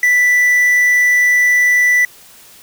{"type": "tone with quantisation", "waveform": "triangle", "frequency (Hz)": 1975.5, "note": "B6", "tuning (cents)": 0, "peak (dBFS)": -7, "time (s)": [0.03, 2.05], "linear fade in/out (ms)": 2, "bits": 5, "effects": ["white hiss -42 dBFS RMS until 2.62 s"]}